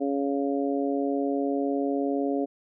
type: harmonic tone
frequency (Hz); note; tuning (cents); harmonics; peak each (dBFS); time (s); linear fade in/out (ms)
139.7; C#3; +14; 2 / 3 / 4 / 5; -26 / -30 / -32 / -34; 0-2.46; 20
effects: none